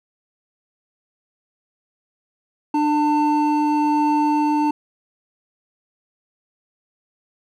triangle tone pair together, 298.7 / 895 Hz, D4 / A5, +29 / +29 cents, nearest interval octave + perfect fifth, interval 1900 cents, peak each -16 / -17 dBFS, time 2.74-4.71 s, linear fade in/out 5 ms, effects none

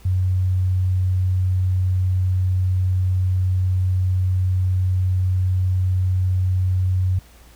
sine tone, 92.5 Hz, F#2, in tune, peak -16 dBFS, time 0.05-7.19 s, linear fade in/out 5 ms, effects added 58 Hz sine -47 dBFS peak until 7.55 s + pink hiss -51 dBFS RMS until 7.55 s

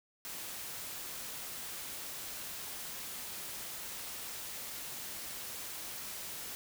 white noise, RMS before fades -43 dBFS, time 0.25-6.55 s, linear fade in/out 0 ms, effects none

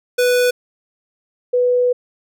square / sine tone pair in turn, 493.9 / 493.9 Hz, B4 / B4, 0 / 0 cents, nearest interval unison, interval 0 cents, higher neither, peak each -13 / -12 dBFS, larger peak second, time 0.18-0.51 / 1.53-1.93 s, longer second, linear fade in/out 10 ms, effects none

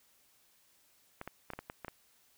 clicks, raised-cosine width 0.5 ms, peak -26 dBFS, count 8, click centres 1.214 / 1.276 / 1.503 / 1.535 / 1.59 / 1.699 / 1.847 / 1.882 s, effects white hiss -68 dBFS RMS until 2.37 s

